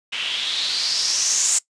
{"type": "noise with low-pass filter sweep", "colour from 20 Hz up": "blue", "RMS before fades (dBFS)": -22, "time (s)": [0.12, 1.59], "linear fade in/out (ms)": 10, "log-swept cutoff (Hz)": [2800, 7500], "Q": 5, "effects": ["noise-tail reverb RT60 0.1 s tail -20 dB re dry", "resampled to 22050 Hz"]}